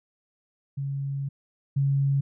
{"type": "tone pair in turn", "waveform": "sine", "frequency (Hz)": [138.59, 138.59], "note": ["C#3", "C#3"], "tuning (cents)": [0, 0], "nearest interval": "unison", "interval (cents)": 0, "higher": "neither", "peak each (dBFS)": [-27, -20], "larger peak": "second", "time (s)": [[0.77, 1.29], [1.76, 2.21]], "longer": "first", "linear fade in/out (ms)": 10, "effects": []}